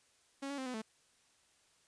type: tone with pitch steps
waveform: sawtooth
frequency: 275.4 / 282 / 262 / 252.2 / 219.6 Hz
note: C#4 / C#4 / C4 / B3 / A3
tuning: -11 / +30 / +2 / +36 / -3 cents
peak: -35 dBFS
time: 0.42-0.82 s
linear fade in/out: 10 ms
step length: 80 ms
effects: white hiss -70 dBFS RMS until 1.87 s + resampled to 22050 Hz